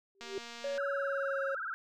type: tone with exponential growth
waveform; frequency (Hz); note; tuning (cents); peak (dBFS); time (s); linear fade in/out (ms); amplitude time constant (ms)
sine; 392; G4; 0; -31; 0.15-0.38; 1; 50
type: click train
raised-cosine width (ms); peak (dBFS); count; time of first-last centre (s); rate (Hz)
0.2; -29; 134; 0.21-0.776; 235
type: tone with pitch glide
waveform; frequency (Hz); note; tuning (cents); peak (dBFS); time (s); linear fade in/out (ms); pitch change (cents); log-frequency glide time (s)
triangle; 560 to 547.2; C#5 to C#5; +18 to -23; -31; 0.64-1.55; 5; -41; 0.83-1.43
type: tone with vibrato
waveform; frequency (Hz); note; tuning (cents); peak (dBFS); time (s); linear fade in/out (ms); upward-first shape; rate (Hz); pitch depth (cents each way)
sine; 1443; F#6; -44; -35; 0.78-1.74; 0; sine; 19; 190
effects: none